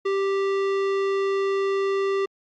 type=tone with tanh clipping; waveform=sine; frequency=392 Hz; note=G4; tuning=in tune; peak=-23 dBFS; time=0.05-2.26 s; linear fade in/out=10 ms; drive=17 dB; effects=Opus 48 kbps